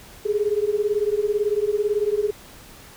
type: beating tone pair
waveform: sine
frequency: 407.6 / 425.6 Hz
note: G#4 / G#4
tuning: -32 / +42 cents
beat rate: 18 Hz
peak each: -22 dBFS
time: 0.25-2.31 s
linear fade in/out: 10 ms
effects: pink hiss -45 dBFS RMS until 2.96 s